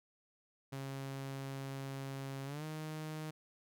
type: tone with pitch glide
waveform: sawtooth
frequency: 136.1 to 155.44 Hz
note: C#3 to D#3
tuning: -31 to -1 cents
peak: -37 dBFS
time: 0.72-3.31 s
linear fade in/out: 10 ms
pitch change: +230 cents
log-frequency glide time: 2.45-2.64 s
effects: none